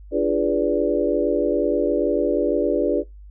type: tone cluster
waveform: sine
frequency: 293.5 / 344.4 / 410.8 / 493 / 581 Hz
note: D4 / F4 / G#4 / B4 / D5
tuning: -1 / -24 / -19 / -3 / -19 cents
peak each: -24 dBFS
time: 0.11-3.04 s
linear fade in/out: 50 ms
effects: noise-tail reverb RT60 0.2 s tail -24 dB re dry + added 50 Hz sine -39 dBFS peak until 3.3 s